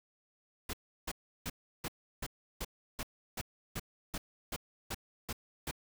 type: noise bursts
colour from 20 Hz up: pink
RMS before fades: -38 dBFS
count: 14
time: 0.69-5.712 s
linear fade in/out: 5 ms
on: 43 ms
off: 340 ms
effects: none